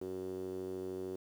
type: tone with band-pass filter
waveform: sawtooth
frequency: 93.2 Hz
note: F#2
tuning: 13 cents sharp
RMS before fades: -41 dBFS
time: 0.01-1.16 s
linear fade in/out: 5 ms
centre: 380 Hz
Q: 4.8
effects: 10-bit